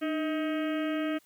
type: harmonic tone with a mistuned harmonic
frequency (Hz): 316.7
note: D#4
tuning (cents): +31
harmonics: 1 / 2 / 4 / 5 / 6 / 7 / 8 / 9 / 10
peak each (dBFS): -29 / -35 / -41 / -43 / -45 / -46 / -47 / -48 / -49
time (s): 0.01-1.19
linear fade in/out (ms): 20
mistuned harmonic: 1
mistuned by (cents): -66
effects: white hiss -64 dBFS RMS until 1.25 s